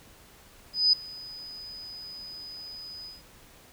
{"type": "tone with ADSR envelope", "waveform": "sine", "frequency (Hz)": 4992, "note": "D#8", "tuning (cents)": 5, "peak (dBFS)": -16, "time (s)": [0.73, 3.23], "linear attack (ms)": 200, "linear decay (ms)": 4, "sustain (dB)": -23, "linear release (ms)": 170, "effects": ["pink hiss -54 dBFS RMS until 3.72 s"]}